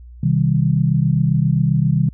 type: chord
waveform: sine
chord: C minor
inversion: none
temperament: equal with one note detuned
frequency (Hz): 130.81 / 158.37 / 196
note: C3 / Eb3 / G3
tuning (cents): 0 / +31 / 0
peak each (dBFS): -17 / -16 / -21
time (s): 0.23-2.09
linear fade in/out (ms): 5
effects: added 60 Hz sine -36 dBFS peak until 2.13 s